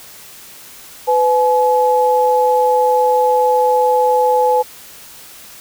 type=tone pair together; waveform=sine; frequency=501 / 851.4 Hz; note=B4 / G#5; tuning=+25 / +43 cents; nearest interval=major sixth; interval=918 cents; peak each=-13 dBFS; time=1.07-4.63 s; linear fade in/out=20 ms; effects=white hiss -38 dBFS RMS until 5.6 s